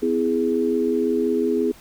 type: chord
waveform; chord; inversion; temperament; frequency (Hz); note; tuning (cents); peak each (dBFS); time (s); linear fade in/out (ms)
sine; E major; second; equal with one note detuned; 253.3 / 329.6 / 415.3; B3 / E4 / G#4; +44 / 0 / 0; -23 / -24 / -21; 0.02-1.72; 10
effects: pink hiss -48 dBFS RMS until 1.8 s